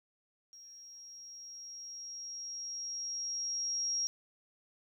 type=tone with level ramp; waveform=sine; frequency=5610 Hz; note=F8; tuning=7 cents sharp; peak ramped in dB=-51 to -30 dBFS; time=0.53-4.07 s; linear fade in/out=0 ms; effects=12-bit